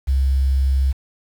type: tone with quantisation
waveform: sine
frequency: 66.9 Hz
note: C2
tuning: 39 cents sharp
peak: -14 dBFS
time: 0.07-0.93 s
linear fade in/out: 20 ms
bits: 7
effects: none